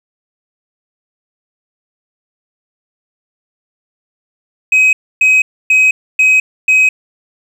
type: tone bursts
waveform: sine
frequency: 2532 Hz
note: D#7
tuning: 30 cents sharp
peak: -3 dBFS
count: 5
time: 4.72-6.89 s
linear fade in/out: 5 ms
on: 210 ms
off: 280 ms
effects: tanh soft clip ceiling -5 dBFS + 7-bit